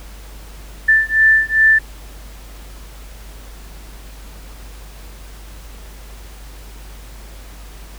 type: beating tone pair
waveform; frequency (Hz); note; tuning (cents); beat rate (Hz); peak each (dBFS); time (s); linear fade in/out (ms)
sine; 1766 / 1768.5; A6 / A6; +6 / +8; 2.5; -13; 0.88-1.79; 10
effects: added 50 Hz sine -34 dBFS peak until 7.98 s + pink hiss -42 dBFS RMS until 7.98 s